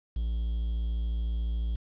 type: tone with quantisation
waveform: triangle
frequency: 57 Hz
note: A#1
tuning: 38 cents flat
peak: -25 dBFS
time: 0.16-1.76 s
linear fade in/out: 5 ms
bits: 9
effects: resampled to 11025 Hz